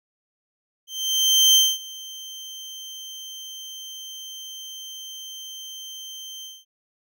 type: tone with ADSR envelope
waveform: 30% pulse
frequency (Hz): 3126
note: G7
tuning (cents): -6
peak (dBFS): -9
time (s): 0.87-6.65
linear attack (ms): 680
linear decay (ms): 230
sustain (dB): -23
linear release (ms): 210
effects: none